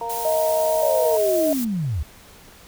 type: harmonic tone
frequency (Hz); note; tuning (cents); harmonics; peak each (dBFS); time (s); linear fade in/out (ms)
232.2; A#3; -7; 2 / 3 / 4; -32 / -31 / -27; 0.01-1.17; 2
type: noise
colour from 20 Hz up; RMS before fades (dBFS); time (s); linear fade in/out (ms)
blue; -31; 0.09-1.65; 10
type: tone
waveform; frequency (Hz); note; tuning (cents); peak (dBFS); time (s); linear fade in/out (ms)
sine; 632; D#5; +27; -18; 0.25-1.53; 2
type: linear sweep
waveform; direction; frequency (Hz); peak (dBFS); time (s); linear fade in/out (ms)
sine; down; 587.3 to 63.8; -21; 0.82-2.03; 5
effects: pink hiss -47 dBFS RMS until 2.67 s